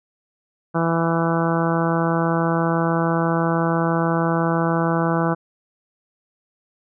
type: harmonic tone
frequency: 166.1 Hz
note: E3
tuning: 13 cents sharp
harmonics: 1 / 2 / 3 / 4 / 5 / 6 / 7 / 8 / 9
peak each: -21 / -24 / -26 / -27 / -28 / -29 / -29 / -30 / -31 dBFS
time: 0.74-5.35 s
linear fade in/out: 20 ms
effects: none